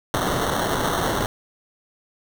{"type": "noise with sample-and-hold", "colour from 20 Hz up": "violet", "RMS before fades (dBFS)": -23, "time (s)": [0.14, 1.26], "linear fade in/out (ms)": 0, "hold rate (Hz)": 2450, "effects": []}